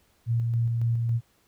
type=tone with tremolo; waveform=sine; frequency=116.54 Hz; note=A#2; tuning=in tune; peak=-21 dBFS; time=0.26-1.21 s; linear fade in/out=50 ms; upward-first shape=square; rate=3.6 Hz; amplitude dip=25%; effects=pink hiss -65 dBFS RMS until 1.47 s